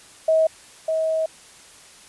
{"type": "tone pair in turn", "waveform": "sine", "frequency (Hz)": [639, 639], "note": ["D#5", "D#5"], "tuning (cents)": [46, 46], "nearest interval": "unison", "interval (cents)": 0, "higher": "neither", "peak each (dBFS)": [-14, -19], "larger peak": "first", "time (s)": [[0.28, 0.47], [0.88, 1.26]], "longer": "second", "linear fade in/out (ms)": 5, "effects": ["white hiss -47 dBFS RMS until 2.08 s", "resampled to 24000 Hz"]}